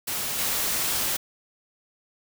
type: noise with level steps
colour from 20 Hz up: white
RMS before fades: -29 / -26 dBFS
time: 0.07-1.17 s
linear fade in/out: 10 ms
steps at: 0.38 s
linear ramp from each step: 10 ms
effects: none